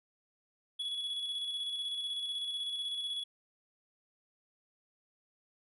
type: tone with tremolo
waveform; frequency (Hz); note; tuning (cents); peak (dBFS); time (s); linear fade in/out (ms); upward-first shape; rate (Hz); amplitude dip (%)
triangle; 3379; G#7; +29; -32; 0.79-3.24; 10; square; 16; 30
effects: resampled to 32000 Hz